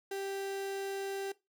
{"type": "tone", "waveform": "35% pulse", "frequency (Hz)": 392, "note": "G4", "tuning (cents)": 0, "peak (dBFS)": -34, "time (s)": [0.11, 1.32], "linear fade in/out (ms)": 5, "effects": ["noise-tail reverb RT60 0.2 s tail -18 dB re dry"]}